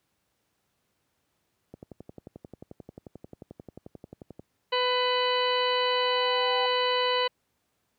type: click train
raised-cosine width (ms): 2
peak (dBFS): -28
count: 31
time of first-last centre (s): 1.74-4.395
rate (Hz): 11.3
type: harmonic tone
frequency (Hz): 499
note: B4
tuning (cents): +18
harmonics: 1 / 2 / 3 / 4 / 5 / 6 / 8 / 9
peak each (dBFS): -27 / -28 / -38 / -34 / -39 / -30 / -35 / -42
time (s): 4.72-7.28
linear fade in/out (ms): 10
type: tone with exponential growth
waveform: sine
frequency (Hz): 779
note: G5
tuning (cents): -11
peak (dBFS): -30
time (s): 5.09-6.66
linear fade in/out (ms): 1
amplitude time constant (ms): 340
effects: pink hiss -75 dBFS RMS until 7.98 s + high-pass 80 Hz 12 dB/octave